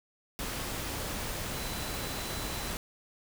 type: tone in noise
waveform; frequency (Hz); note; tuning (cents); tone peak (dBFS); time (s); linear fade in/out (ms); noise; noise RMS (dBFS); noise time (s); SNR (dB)
sine; 3998; B7; +20; -46; 1.55-2.71; 0; pink; -36; 0.39-2.77; -13
effects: none